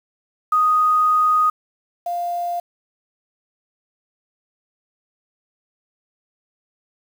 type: tone pair in turn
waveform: sine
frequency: 1244.5 / 698.5 Hz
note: D#6 / F5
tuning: 0 / 0 cents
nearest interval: minor seventh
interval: 1000 cents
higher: first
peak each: -13 / -21 dBFS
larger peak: first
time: 0.52-1.5 / 2.06-2.6 s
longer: first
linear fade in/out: 5 ms
effects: 7-bit